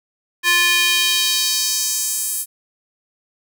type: tone with high-pass filter sweep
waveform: square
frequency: 349.2 Hz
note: F4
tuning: in tune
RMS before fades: -18 dBFS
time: 0.43-2.46 s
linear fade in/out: 50 ms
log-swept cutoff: 1800 to 10000 Hz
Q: 1.7
effects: none